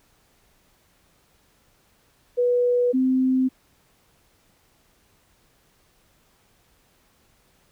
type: tone pair in turn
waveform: sine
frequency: 489.3 / 259.2 Hz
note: B4 / C4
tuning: -16 / -16 cents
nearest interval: major seventh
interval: 1100 cents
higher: first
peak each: -17 dBFS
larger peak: neither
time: 2.37-2.93 / 2.93-3.49 s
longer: neither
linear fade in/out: 20 ms
effects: pink hiss -62 dBFS RMS until 7.71 s